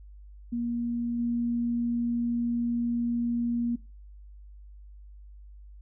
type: tone with level steps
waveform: sine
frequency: 236.9 Hz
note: A#3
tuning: 28 cents sharp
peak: -27 / -25 dBFS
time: 0.52-3.76 s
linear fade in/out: 10 ms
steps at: 1.18 s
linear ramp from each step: 20 ms
effects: noise-tail reverb RT60 0.3 s tail -21 dB re dry + added 50 Hz sine -45 dBFS peak until 5.81 s